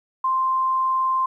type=tone; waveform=sine; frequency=1046.5 Hz; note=C6; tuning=in tune; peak=-18 dBFS; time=0.24-1.26 s; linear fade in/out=5 ms; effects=10-bit